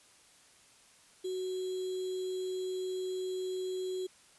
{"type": "tone with sample-and-hold", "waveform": "sine", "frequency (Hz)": 371.4, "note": "F#4", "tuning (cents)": 7, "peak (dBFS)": -33, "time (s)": [1.24, 4.07], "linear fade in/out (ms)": 10, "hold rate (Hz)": 3675, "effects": ["white hiss -61 dBFS RMS until 4.38 s", "resampled to 24000 Hz"]}